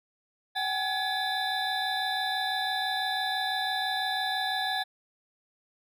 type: tone cluster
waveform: triangle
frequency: 758 / 824 / 1695 / 3567 / 3962 Hz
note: F#5 / G#5 / G#6 / A7 / B7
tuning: +42 / -14 / +35 / +23 / +5 cents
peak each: -30 / -35 / -31 / -33 / -34 dBFS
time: 0.55-4.84 s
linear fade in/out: 20 ms
effects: none